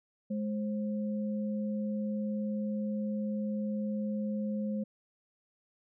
sine tone pair together, 209.8 / 528.7 Hz, G#3 / C5, +18 / +18 cents, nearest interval octave + major third, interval 1600 cents, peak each -31 / -40 dBFS, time 0.3-4.84 s, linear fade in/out 10 ms, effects none

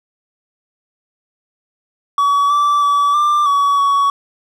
triangle tone with pitch steps, 1135 / 1163 / 1148 / 1186 / 1132 / 1123 Hz, C#6 / D6 / D6 / D6 / C#6 / C#6, +41 / -17 / -40 / +17 / +36 / +22 cents, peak -9 dBFS, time 2.18-4.1 s, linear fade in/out 2 ms, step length 320 ms, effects none

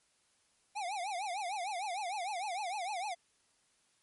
square tone with vibrato, 770 Hz, G5, 31 cents flat, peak -36 dBFS, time 0.75-3.15 s, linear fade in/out 20 ms, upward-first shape triangle, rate 6.6 Hz, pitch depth 230 cents each way, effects white hiss -72 dBFS RMS until 4.02 s + MP3 48 kbps

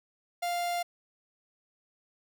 45% pulse tone, 698.5 Hz, F5, in tune, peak -29 dBFS, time 0.42-0.83 s, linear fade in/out 10 ms, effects none

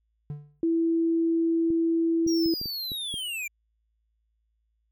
triangle tone with exponential decay, 146.7 Hz, D3, 2 cents flat, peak -27 dBFS, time 0.3-0.61 s, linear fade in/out 0 ms, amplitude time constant 66 ms
sine tone, 330.6 Hz, E4, 5 cents sharp, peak -21 dBFS, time 0.63-2.54 s, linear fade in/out 2 ms
clicks, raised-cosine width 3 ms, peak -26 dBFS, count 7, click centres 1.704 / 2.265 / 2.46 / 2.614 / 2.658 / 2.918 / 3.141 s
square linear sweep, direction down, 5730 to 2324 Hz, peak -31 dBFS, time 2.27-3.48 s, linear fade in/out 10 ms
effects added 55 Hz sine -70 dBFS peak until 4.91 s

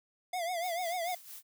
square tone with vibrato, 698.5 Hz, F5, in tune, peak -33 dBFS, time 0.33-1.15 s, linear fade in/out 5 ms, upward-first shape triangle, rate 6.8 Hz, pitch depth 120 cents each way
blue noise with tremolo, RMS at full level -46 dBFS, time 0.6-1.43 s, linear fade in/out 50 ms, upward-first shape sine, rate 4.4 Hz, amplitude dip 65%
effects none

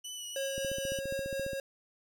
20% pulse tone with vibrato, 2960 Hz, F#7, in tune, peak -34 dBFS, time 0.04-1 s, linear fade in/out 10 ms, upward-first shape sine, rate 3.2 Hz, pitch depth 22 cents each way
square tone with tremolo, 544 Hz, C#5, 33 cents flat, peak -33 dBFS, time 0.36-1.6 s, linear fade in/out 2 ms, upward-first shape sine, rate 4.1 Hz, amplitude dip 30%
click train, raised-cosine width 3 ms, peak -29 dBFS, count 15, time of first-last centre 0.58-1.532 s, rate 14.7 Hz
effects none

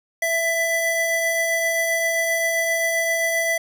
square tone pair together, 661.8 / 1993 Hz, E5 / B6, +7 / +15 cents, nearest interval octave + perfect fifth, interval 1908 cents, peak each -24 / -22 dBFS, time 0.22-3.58 s, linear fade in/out 5 ms, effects none

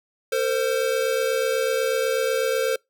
square tone pair together, 454.9 / 523 Hz, A#4 / C5, -42 / -1 cents, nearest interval major second, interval 241 cents, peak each -24 dBFS, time 0.32-2.76 s, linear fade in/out 5 ms, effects noise-tail reverb RT60 0.2 s tail -26 dB re dry

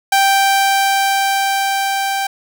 sawtooth tone with level ramp, 784 Hz, G5, in tune, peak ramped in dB -6 to -13 dBFS, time 0.12-2.27 s, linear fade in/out 5 ms, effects none

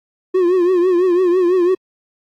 triangle tone with vibrato, 360 Hz, F#4, 47 cents flat, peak -9 dBFS, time 0.34-1.75 s, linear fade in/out 10 ms, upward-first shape triangle, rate 6 Hz, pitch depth 100 cents each way, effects AAC 64 kbps

